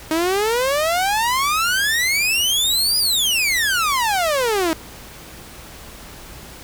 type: exponential two-way sweep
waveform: sawtooth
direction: up then down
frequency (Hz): 311.1 to 4981 to 311.1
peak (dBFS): -13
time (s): 0.11-4.73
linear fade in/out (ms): 0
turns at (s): 2.98
effects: added 60 Hz sine -45 dBFS peak until 6.63 s + pink hiss -39 dBFS RMS until 6.63 s